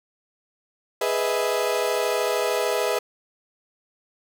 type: chord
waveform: 35% pulse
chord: E major seventh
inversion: first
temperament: equal with one note detuned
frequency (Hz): 415.3 / 493.9 / 622.3 / 655.5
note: G#4 / B4 / D#5 / E5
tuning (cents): 0 / 0 / 0 / -10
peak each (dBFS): -25 / -24 / -27 / -27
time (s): 1.01-2.99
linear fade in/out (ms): 5
effects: none